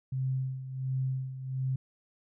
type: tone with tremolo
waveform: sine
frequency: 131.3 Hz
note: C3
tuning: 6 cents sharp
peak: -27 dBFS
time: 0.12-1.76 s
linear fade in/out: 5 ms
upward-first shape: sine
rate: 1.4 Hz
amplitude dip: 70%
effects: none